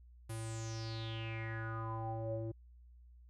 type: tone with low-pass filter sweep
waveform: square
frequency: 112.4 Hz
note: A2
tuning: 37 cents sharp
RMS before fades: -41 dBFS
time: 0.29-2.52 s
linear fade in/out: 10 ms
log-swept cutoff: 11000 to 420 Hz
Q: 7.2
effects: added 60 Hz sine -56 dBFS peak until 3.29 s